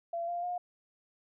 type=tone with pitch steps; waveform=sine; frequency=680 / 696.3 / 713 Hz; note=F5 / F5 / F5; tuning=-46 / -5 / +36 cents; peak=-32 dBFS; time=0.13-0.58 s; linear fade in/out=5 ms; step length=150 ms; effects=none